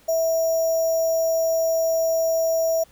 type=tone with sample-and-hold; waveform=sine; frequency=653 Hz; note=E5; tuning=17 cents flat; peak=-18 dBFS; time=0.08-2.84 s; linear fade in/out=10 ms; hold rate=6300 Hz; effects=pink hiss -55 dBFS RMS until 2.91 s